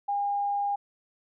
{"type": "tone", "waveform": "sine", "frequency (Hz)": 810, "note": "G#5", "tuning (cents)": -43, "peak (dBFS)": -25, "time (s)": [0.08, 0.76], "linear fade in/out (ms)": 10, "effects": []}